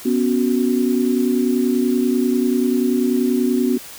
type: chord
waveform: sine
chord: B suspended second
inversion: none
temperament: equal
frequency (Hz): 246.9 / 277.2 / 370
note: B3 / C#4 / F#4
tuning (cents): 0 / 0 / 0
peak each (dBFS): -17 / -21 / -21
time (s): 0.05-3.78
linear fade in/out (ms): 10
effects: white hiss -37 dBFS RMS until 3.98 s